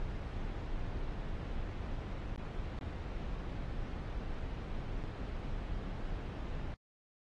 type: noise with dropouts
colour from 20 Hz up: brown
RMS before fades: -39 dBFS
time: 0-6.74 s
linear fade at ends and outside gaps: 0 ms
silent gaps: 2.36-2.379 / 2.788-2.812 / 5.033-5.038 s
effects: low-pass 4000 Hz 12 dB/octave + AAC 32 kbps